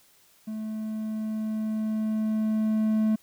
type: tone with level ramp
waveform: triangle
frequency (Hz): 217.3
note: A3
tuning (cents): -21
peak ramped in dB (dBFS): -29 to -18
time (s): 0.47-3.16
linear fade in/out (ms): 10
effects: white hiss -60 dBFS RMS until 3.22 s